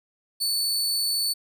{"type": "tone", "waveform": "sawtooth", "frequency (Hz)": 4474, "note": "C#8", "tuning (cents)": 15, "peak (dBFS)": -20, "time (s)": [0.4, 1.34], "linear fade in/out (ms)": 20, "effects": []}